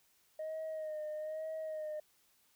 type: tone with vibrato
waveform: sine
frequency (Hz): 622.3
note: D#5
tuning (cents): 0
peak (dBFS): -36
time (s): 0.39-2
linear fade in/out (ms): 5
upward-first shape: sine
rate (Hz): 1.1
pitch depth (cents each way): 36
effects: tanh soft clip ceiling -36 dBFS + white hiss -71 dBFS RMS until 2.55 s